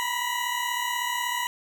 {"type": "tone pair together", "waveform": "20% pulse", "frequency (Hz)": [958, 994.3], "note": ["A#5", "B5"], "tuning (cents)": [47, 11], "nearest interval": "minor second", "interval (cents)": 64, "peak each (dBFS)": -24, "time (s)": [0, 1.47], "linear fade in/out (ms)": 0, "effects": []}